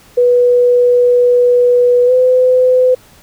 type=tone with pitch glide; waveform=sine; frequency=490 to 507.3 Hz; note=B4 to B4; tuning=-14 to +46 cents; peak=-6 dBFS; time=0.17-2.95 s; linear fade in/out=10 ms; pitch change=+60 cents; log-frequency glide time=2.06-2.12 s; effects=pink hiss -44 dBFS RMS until 3.22 s